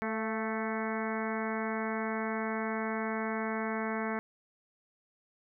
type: harmonic tone with a mistuned harmonic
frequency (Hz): 220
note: A3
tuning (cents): 0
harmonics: 1 / 2 / 3 / 4 / 5 / 6 / 7 / 8 / 9 / 10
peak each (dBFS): -35 / -38 / -40 / -41 / -42 / -43 / -43 / -44 / -45 / -45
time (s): 0.02-4.19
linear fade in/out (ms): 0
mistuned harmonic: 3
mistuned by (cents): +37
effects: none